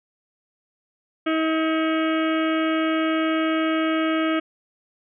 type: harmonic tone with a mistuned harmonic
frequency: 319 Hz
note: D#4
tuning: 43 cents sharp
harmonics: 1 / 2 / 4 / 5 / 6 / 7 / 8 / 9 / 10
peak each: -21 / -27 / -28 / -33 / -38 / -33 / -40 / -36 / -39 dBFS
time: 1.26-4.4 s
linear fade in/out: 10 ms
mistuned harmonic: 10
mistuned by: +23 cents
effects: none